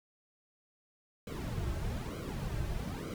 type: noise with flanger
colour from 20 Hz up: brown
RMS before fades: -37 dBFS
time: 1.27-3.14 s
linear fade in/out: 2 ms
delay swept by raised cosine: 1.1 to 4.2 ms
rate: 1.1 Hz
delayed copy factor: -0.85
effects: none